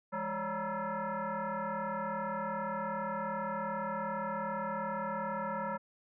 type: tone with frequency modulation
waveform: sine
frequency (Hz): 207.7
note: G#3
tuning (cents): 0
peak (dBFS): -33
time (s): 0.12-5.78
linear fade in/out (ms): 20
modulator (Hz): 378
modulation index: 3.4
effects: none